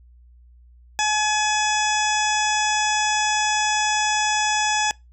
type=harmonic tone with a mistuned harmonic; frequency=850 Hz; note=G#5; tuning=40 cents sharp; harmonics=1 / 2 / 3 / 4 / 6 / 7 / 8 / 9; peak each=-22 / -25 / -27 / -28 / -30 / -30 / -31 / -32 dBFS; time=0.99-4.91 s; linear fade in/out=0 ms; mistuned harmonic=3; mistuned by=-17 cents; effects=noise-tail reverb RT60 0.2 s tail -23 dB re dry + added 60 Hz sine -47 dBFS peak until 5.12 s